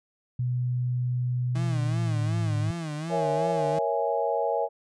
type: tone with pitch glide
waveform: sine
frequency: 124.1 to 108.66 Hz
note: B2 to A2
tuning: +9 to -21 cents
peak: -24 dBFS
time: 0.39-2.71 s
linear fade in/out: 5 ms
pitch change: -230 cents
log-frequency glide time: 1.65-2.35 s
type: tone with vibrato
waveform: 35% pulse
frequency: 159.2 Hz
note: D#3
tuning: 40 cents sharp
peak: -29 dBFS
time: 1.55-3.79 s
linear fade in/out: 5 ms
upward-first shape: sine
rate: 2.7 Hz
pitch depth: 120 cents each way
type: chord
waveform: sine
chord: A# half-diminished seventh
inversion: none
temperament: equal with one note detuned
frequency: 468.6 / 554.4 / 659.3 / 830.6 Hz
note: A#4 / C#5 / E5 / G#5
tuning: +9 / 0 / 0 / 0 cents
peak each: -29 dBFS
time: 3.09-4.69 s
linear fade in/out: 50 ms
effects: resampled to 22050 Hz